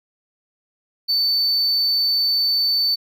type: tone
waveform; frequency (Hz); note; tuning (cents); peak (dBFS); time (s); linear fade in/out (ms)
triangle; 4525; C#8; +35; -15; 1.08-2.96; 20
effects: none